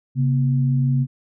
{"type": "tone pair together", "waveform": "sine", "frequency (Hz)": [135.09, 240.7], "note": ["C#3", "B3"], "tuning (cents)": [-44, -44], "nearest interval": "minor seventh", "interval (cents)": 1000, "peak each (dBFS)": [-16, -25], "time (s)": [0.15, 1.07], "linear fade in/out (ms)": 50, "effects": []}